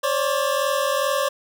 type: tone pair together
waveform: 25% pulse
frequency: 537.6 / 580 Hz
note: C5 / D5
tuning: +47 / -22 cents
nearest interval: minor second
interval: 131 cents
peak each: -19 dBFS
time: 0.03-1.29 s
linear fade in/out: 10 ms
effects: none